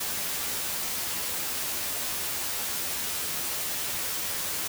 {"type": "noise with comb filter", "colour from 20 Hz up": "white", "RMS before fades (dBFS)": -31, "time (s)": [0, 4.68], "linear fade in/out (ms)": 10, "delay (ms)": 12, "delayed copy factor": 0.55, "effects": []}